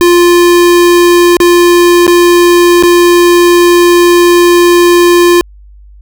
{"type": "tone with dropouts", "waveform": "square", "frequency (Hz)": 349.2, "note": "F4", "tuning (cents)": 0, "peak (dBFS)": -3, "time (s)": [0.01, 5.41], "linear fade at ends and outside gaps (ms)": 0, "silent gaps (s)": [[1.368, 1.402], [2.067, 2.078], [2.826, 2.835]], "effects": ["added 50 Hz sine -32 dBFS peak until 6.01 s"]}